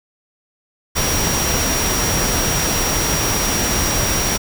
sine tone in noise, 5680 Hz, F8, 28 cents sharp, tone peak -22 dBFS, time 0.95-4.38 s, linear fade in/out 20 ms, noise pink, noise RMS -19 dBFS, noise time 0.95-4.38 s, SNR -6 dB, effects none

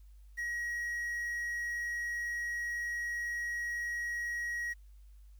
triangle tone with quantisation, 1901 Hz, A#6, 33 cents sharp, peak -32 dBFS, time 0.37-4.74 s, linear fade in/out 20 ms, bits 10, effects added 50 Hz sine -52 dBFS peak until 5.39 s + white hiss -75 dBFS RMS until 5.39 s

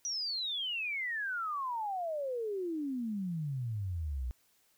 sine exponential sweep, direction down, 5920 to 58.8 Hz, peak -33 dBFS, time 0.05-4.31 s, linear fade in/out 0 ms, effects white hiss -70 dBFS RMS until 4.77 s

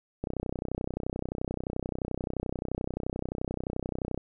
click train, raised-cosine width 2 ms, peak -18 dBFS, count 125, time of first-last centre 0.24-4.177 s, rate 31.5 Hz, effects none

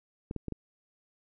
clicks, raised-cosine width 3 ms, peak -22 dBFS, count 4, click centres 0.311 / 0.363 / 0.483 / 0.523 s, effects none

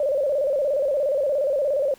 sine tone with vibrato, 562 Hz, C#5, 24 cents sharp, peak -19 dBFS, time 0-1.94 s, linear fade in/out 2 ms, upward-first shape square, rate 17 Hz, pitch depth 94 cents each way, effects pink hiss -53 dBFS RMS until 1.98 s

